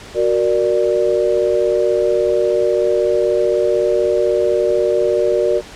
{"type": "chord", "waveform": "sine", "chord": "Gb augmented", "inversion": "none", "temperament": "equal with one note detuned", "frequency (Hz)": [370, 466.2, 590.4], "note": ["Gb4", "Bb4", "D5"], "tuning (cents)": [0, 0, 9], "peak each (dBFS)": -17, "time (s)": [0.14, 5.62], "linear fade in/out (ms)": 50, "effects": ["pink hiss -36 dBFS RMS until 5.75 s", "low-pass 7000 Hz 12 dB/octave"]}